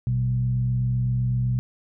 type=tone with frequency modulation; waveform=sine; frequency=123.47 Hz; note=B2; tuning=in tune; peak=-20 dBFS; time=0.07-1.59 s; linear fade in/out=0 ms; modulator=67.9 Hz; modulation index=0.45; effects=none